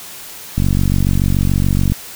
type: click train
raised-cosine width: 5 ms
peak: -3 dBFS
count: 64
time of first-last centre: 0.58-1.92 s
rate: 47 Hz
effects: white hiss -33 dBFS RMS until 2.15 s